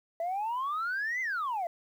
sine exponential two-way sweep, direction up then down, 656 to 2092 to 656 Hz, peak -28 dBFS, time 0.2-1.67 s, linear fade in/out 2 ms, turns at 1.21 s, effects tanh soft clip ceiling -27 dBFS + 10-bit

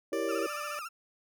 sine chord, E diminished seventh, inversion none, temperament equal, 329.6 / 392 / 466.2 / 554.4 Hz, E4 / G4 / Bb4 / Db5, 0 / 0 / 0 / 0 cents, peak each -35 dBFS, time 0.12-0.47 s, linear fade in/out 5 ms
15% pulse tone, 590 Hz, D5, 8 cents sharp, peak -31 dBFS, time 0.13-0.79 s, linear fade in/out 0 ms
35% pulse tone with vibrato, 1294 Hz, E6, 32 cents flat, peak -36 dBFS, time 0.28-0.89 s, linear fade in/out 20 ms, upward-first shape sine, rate 14 Hz, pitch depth 120 cents each way
effects none

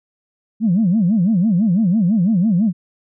sine tone with vibrato, 197.1 Hz, G3, 10 cents sharp, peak -11 dBFS, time 0.6-2.73 s, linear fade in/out 50 ms, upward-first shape sine, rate 6 Hz, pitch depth 270 cents each way, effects tanh soft clip ceiling -8 dBFS

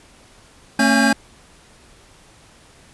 square tone cluster, 224.7 / 271.9 / 560 / 831 / 1601 Hz, A3 / C#4 / C#5 / G#5 / G6, +37 / -33 / +18 / +1 / +36 cents, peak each -18 / -19 / -27 / -24 / -19 dBFS, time 0.79-1.13 s, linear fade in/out 5 ms, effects pink hiss -49 dBFS RMS until 2.93 s + resampled to 24000 Hz

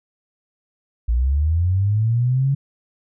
sine linear sweep, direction up, 55.4 to 140.4 Hz, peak -15 dBFS, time 1.08-2.55 s, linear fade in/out 10 ms, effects none

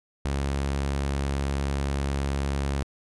sawtooth tone, 69.4 Hz, C#2, 3 cents sharp, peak -21 dBFS, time 0.25-2.83 s, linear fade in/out 0 ms, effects resampled to 24000 Hz

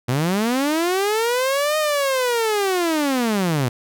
sawtooth linear two-way sweep, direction up then down, 116.54 to 622.3 to 116.54 Hz, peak -14 dBFS, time 0.08-3.69 s, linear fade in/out 10 ms, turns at 1.78 s, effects none

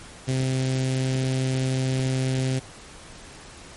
sawtooth tone with notch filter, 130.81 Hz, C3, in tune, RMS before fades -24 dBFS, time 0.27-2.6 s, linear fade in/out 20 ms, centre 1100 Hz, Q 0.66, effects pink hiss -44 dBFS RMS until 3.76 s + MP3 48 kbps

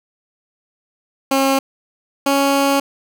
15% pulse tone pair in turn, 270.6 / 277.6 Hz, C#4 / C#4, -42 / +3 cents, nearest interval unison, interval 45 cents, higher second, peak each -7 dBFS, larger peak neither, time 1.31-1.59 / 2.26-2.8 s, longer second, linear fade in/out 5 ms, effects none

